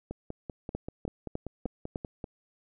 two click trains, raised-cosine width 2 ms, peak -19 / -23 dBFS, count 5 / 12, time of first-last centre 0.75-1.958 / 0.11-2.242 s, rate 3.31 / 5.16 Hz, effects none

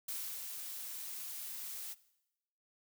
blue noise with ADSR envelope, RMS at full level -40 dBFS, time 0.08-1.95 s, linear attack 7 ms, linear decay 320 ms, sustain -4 dB, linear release 31 ms, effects noise-tail reverb RT60 0.9 s tail -19 dB re dry

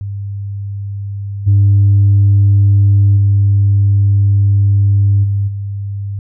sine tone with level steps, 100 Hz, G2, 35 cents sharp, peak -19 / -4 / -6 / -11 / -18 dBFS, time 0.01-6.19 s, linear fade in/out 0 ms, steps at 1.46 / 3.16 / 5.23 / 5.47 s, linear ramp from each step 20 ms, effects tanh soft clip ceiling -3 dBFS

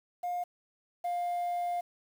sine tone pair in turn, 710 / 703.1 Hz, F5 / F5, +28 / +11 cents, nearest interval unison, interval 17 cents, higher first, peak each -29 / -27 dBFS, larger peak second, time 0.23-0.44 / 1.04-1.81 s, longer second, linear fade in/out 10 ms, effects tanh soft clip ceiling -29 dBFS + 9-bit

